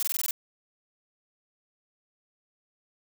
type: noise bursts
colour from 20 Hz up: blue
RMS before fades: -28 dBFS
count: 7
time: 0-0.309 s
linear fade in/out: 0 ms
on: 27 ms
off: 20 ms
effects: none